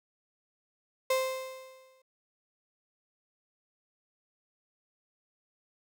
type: tone with exponential decay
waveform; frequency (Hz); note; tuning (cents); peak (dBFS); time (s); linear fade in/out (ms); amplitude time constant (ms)
35% pulse; 522; C5; -4; -22; 1.1-2.02; 5; 200
effects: none